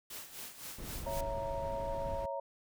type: noise with tremolo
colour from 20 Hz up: white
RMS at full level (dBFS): -44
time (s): 0.1-1.21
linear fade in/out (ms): 5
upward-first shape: sine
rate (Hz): 3.9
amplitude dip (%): 70
type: noise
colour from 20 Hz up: brown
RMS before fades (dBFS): -42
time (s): 0.78-2.26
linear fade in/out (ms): 5
type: chord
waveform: sine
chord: A# diminished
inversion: first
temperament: equal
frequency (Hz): 554.4 / 659.3 / 932.3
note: C#5 / E5 / A#5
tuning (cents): 0 / 0 / 0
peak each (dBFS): -38 / -42 / -40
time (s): 1.06-2.4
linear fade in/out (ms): 5
effects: none